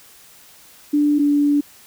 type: tone pair in turn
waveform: sine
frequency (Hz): 293.7 / 289.7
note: D4 / D4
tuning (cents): 0 / -24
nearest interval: unison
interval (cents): 24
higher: first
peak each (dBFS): -13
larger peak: neither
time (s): 0.93-1.19 / 1.19-1.61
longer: second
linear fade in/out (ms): 10
effects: white hiss -47 dBFS RMS until 1.86 s